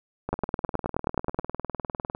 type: two click trains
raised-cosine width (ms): 1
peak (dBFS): -15 / -10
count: 38 / 11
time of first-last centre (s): 0.29-2.149 / 0.33-1.389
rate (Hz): 19.9 / 9.44
effects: none